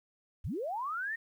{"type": "linear sweep", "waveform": "sine", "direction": "up", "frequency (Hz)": [43.54, 1874], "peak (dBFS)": -33, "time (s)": [0.44, 1.16], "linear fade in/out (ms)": 10, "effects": ["11-bit"]}